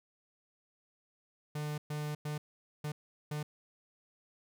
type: tone bursts at uneven times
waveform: 45% pulse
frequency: 149.7 Hz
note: D3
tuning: 33 cents sharp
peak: -35 dBFS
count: 5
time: 1.55-1.78 / 1.9-2.15 / 2.25-2.38 / 2.84-2.92 / 3.31-3.43 s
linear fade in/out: 5 ms
effects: none